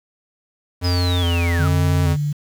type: tone with vibrato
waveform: square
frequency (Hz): 87.31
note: F2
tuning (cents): 0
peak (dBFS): -17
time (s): 0.81-2.17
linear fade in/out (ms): 50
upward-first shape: square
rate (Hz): 1.2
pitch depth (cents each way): 31
type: linear sweep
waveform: sine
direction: down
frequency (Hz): 5100 to 1221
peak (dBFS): -25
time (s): 0.84-1.68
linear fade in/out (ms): 5
type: tone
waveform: sine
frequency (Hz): 146.83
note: D3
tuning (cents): 0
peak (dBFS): -18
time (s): 1.59-2.33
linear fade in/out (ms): 10
effects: 7-bit